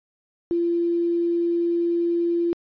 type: tone with quantisation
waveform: sine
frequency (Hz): 341.9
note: F4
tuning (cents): -37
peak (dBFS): -19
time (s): 0.51-2.53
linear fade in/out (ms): 0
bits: 8
effects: resampled to 11025 Hz